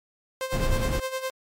sawtooth tone with tremolo, 523.3 Hz, C5, in tune, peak -22 dBFS, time 0.41-1.3 s, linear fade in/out 0 ms, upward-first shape sine, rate 9.7 Hz, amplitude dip 70%
brown noise, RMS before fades -25 dBFS, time 0.52-1 s, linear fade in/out 5 ms
effects MP3 64 kbps

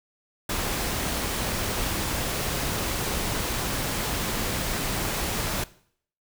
pink noise, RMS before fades -28 dBFS, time 0.49-5.64 s, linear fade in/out 5 ms, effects noise-tail reverb RT60 0.6 s tail -19 dB re dry

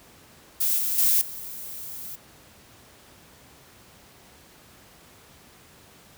violet noise with level steps, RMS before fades -23 / -26 / -20 / -37 dBFS, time 0.6-2.16 s, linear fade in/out 10 ms, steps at 0.78 / 0.98 / 1.21 s, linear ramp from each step 5 ms, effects pink hiss -52 dBFS RMS until 6.17 s + high-pass 60 Hz 12 dB/octave

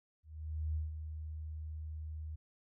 sine tone with ADSR envelope, 77.78 Hz, D#2, in tune, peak -32 dBFS, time 0.23-2.36 s, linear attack 520 ms, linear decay 160 ms, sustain -8 dB, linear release 11 ms, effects none

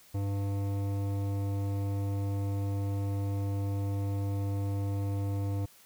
sine tone with hard clipping, 99.5 Hz, G2, 26 cents sharp, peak -31 dBFS, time 0.14-5.66 s, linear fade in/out 10 ms, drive 14 dB, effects white hiss -58 dBFS RMS until 5.85 s

